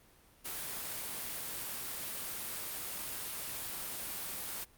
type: noise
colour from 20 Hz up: white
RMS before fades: -40 dBFS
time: 0.44-4.65 s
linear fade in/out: 20 ms
effects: pink hiss -63 dBFS RMS until 4.77 s + Opus 32 kbps